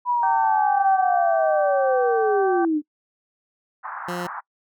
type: linear sweep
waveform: sine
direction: down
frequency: 987.8 to 291 Hz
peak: -18 dBFS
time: 0.05-2.82 s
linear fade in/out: 50 ms
type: harmonic tone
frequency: 386.3 Hz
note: G4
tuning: 25 cents flat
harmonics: 2 / 3 / 4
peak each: -22 / -31 / -31 dBFS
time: 0.23-2.65 s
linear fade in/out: 2 ms
type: band-pass noise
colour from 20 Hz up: pink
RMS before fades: -33 dBFS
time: 3.83-4.41 s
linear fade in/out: 20 ms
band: 820 to 1600 Hz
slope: 48 dB/octave
type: tone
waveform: 15% pulse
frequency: 176.7 Hz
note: F3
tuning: 21 cents sharp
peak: -21 dBFS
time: 4.08-4.27 s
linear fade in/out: 5 ms
effects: noise-tail reverb RT60 0.1 s tail -25 dB re dry